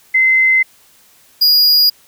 sine / square tone pair in turn, 2061 / 4876 Hz, C7 / D#8, -27 / -36 cents, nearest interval octave + minor third, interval 1491 cents, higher second, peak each -8 dBFS, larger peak neither, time 0.14-0.63 / 1.41-1.9 s, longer neither, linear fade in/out 10 ms, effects white hiss -49 dBFS RMS until 2.07 s

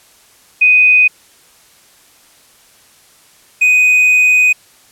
sine / triangle tone pair in turn, 2496 / 2496 Hz, D#7 / D#7, +5 / +5 cents, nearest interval unison, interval 0 cents, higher neither, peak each -5 dBFS, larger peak neither, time 0.61-1.08 / 3.61-4.53 s, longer second, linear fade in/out 10 ms, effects white hiss -47 dBFS RMS until 4.91 s + low-pass 12000 Hz 12 dB/octave

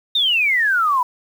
sine exponential sweep, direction down, 3733 to 964 Hz, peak -14 dBFS, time 0.15-1.03 s, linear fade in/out 5 ms, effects 7-bit

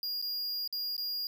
square tone with dropouts, 4838 Hz, D#8, 49 cents flat, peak -33 dBFS, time 0.03-1.27 s, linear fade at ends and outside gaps 1 ms, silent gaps 0.216-0.224 / 0.676-0.726 / 0.966-0.979 s, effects none

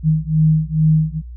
sine beating tone pair, 155.7 / 158 Hz, D#3 / D#3, +2 / +27 cents, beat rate 2.3 Hz, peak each -15 dBFS, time 0.03-1.22 s, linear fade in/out 50 ms, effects added 60 Hz sine -30 dBFS peak until 1.36 s

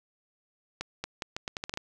accelerating click train, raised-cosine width 0.2 ms, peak -16 dBFS, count 10, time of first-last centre 0.81-1.774 s, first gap 230 ms, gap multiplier 0.79, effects none

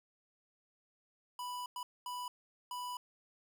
square tone bursts at uneven times, 987.8 Hz, B5, in tune, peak -40 dBFS, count 4, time 1.39-1.66 / 1.76-1.83 / 2.06-2.28 / 2.71-2.97 s, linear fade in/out 2 ms, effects none

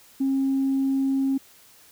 sine tone, 270 Hz, C#4, 45 cents flat, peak -19 dBFS, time 0.2-1.38 s, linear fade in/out 10 ms, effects tanh soft clip ceiling -16 dBFS + white hiss -53 dBFS RMS until 1.91 s

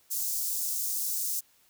white high-pass noise, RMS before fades -31 dBFS, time 0.1-1.41 s, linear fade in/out 20 ms, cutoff 5600 Hz, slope 24 dB/octave, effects white hiss -64 dBFS RMS until 1.69 s

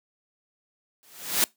white noise with exponential growth, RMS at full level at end -19 dBFS, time 1.03-1.44 s, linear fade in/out 0 ms, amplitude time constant 88 ms, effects noise-tail reverb RT60 0.2 s tail -24 dB re dry + high-pass 150 Hz 12 dB/octave

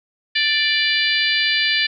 harmonic tone with a mistuned harmonic, 588 Hz, D5, 2 cents sharp, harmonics 3 / 4 / 5 / 6 / 7 / 8, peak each -21 / -22 / -23 / -24 / -24 / -25 dBFS, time 0.35-1.87 s, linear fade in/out 10 ms, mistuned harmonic 7, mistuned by -17 cents, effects none

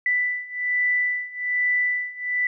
sine beating tone pair, 1982 / 1983.2 Hz, B6 / B6, +6 / +7 cents, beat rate 1.2 Hz, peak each -25 / -23 dBFS, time 0.06-2.47 s, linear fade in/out 2 ms, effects none

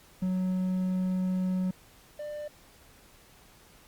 triangle tone pair in turn, 185 / 595.5 Hz, F#3 / D5, 0 / +24 cents, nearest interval octave + minor sixth, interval 2024 cents, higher second, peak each -24 / -33 dBFS, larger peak first, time 0.22-1.71 / 2.19-2.48 s, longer first, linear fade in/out 5 ms, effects pink hiss -57 dBFS RMS until 3.87 s + Opus 48 kbps

